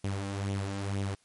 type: tone with flanger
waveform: sawtooth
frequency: 98.8 Hz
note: G2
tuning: 14 cents sharp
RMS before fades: -33 dBFS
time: 0.04-1.15 s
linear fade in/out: 5 ms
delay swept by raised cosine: 0.3 to 3.8 ms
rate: 2.1 Hz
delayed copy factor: +0.55
effects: white hiss -67 dBFS RMS until 1.24 s + MP3 48 kbps